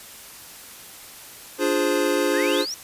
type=chord; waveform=square; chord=D half-diminished seventh; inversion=none; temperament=equal; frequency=293.7 / 349.2 / 415.3 / 523.3 Hz; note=D4 / F4 / Ab4 / C5; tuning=0 / 0 / 0 / 0 cents; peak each=-26 / -26 / -26 / -25 dBFS; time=1.58-2.66 s; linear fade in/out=50 ms
type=exponential sweep; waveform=sine; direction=up; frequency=1606 to 5920 Hz; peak=-27 dBFS; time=2.34-2.74 s; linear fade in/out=0 ms
effects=white hiss -42 dBFS RMS until 2.83 s + resampled to 32000 Hz